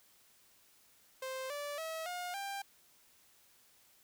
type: tone with pitch steps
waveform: sawtooth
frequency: 523.3 / 580.6 / 644.3 / 714.8 / 793.2 Hz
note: C5 / D5 / E5 / F5 / G5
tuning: 0 / -20 / -40 / +40 / +20 cents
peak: -35 dBFS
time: 1.22-2.62 s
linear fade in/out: 5 ms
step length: 280 ms
effects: white hiss -66 dBFS RMS until 4.03 s